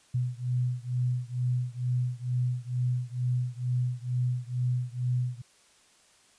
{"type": "beating tone pair", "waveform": "sine", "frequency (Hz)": [123.47, 125.67], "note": ["B2", "B2"], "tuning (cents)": [0, 31], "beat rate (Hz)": 2.2, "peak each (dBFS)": [-29, -30], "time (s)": [0.14, 5.42], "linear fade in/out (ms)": 10, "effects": ["white hiss -61 dBFS RMS until 6.38 s", "resampled to 22050 Hz"]}